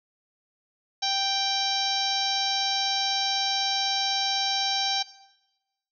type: harmonic tone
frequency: 784 Hz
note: G5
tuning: in tune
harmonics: 1 / 2 / 3 / 4 / 5 / 6 / 7 / 8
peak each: -29 / -39 / -38 / -33 / -29 / -34 / -31 / -38 dBFS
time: 1.02-5.03 s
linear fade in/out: 10 ms
effects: noise-tail reverb RT60 1.0 s tail -17 dB re dry